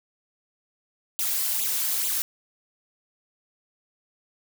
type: noise with flanger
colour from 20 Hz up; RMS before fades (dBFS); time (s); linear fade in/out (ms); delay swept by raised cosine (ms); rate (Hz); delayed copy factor
blue; -26; 1.19-2.22; 0; 0.27 to 3.87; 2.3; +0.95
effects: none